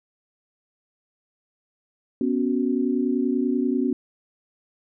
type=chord; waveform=sine; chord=B suspended second; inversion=none; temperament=equal; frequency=246.9 / 277.2 / 370 Hz; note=B3 / C#4 / F#4; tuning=0 / 0 / 0 cents; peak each=-23 / -24 / -27 dBFS; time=2.21-3.93 s; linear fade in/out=2 ms; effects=none